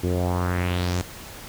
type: tone with low-pass filter sweep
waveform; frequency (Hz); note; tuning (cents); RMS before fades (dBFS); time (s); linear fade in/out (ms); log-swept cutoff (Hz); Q
sawtooth; 89.3; F2; +39; -24; 0.03-1.02; 10; 360 to 7700; 2.7
effects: pink hiss -40 dBFS RMS until 1.48 s